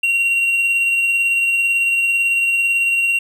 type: tone with tremolo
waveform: triangle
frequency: 2751 Hz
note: F7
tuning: 27 cents flat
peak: -11 dBFS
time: 0.03-3.19 s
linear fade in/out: 5 ms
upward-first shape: triangle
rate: 18 Hz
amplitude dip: 30%
effects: none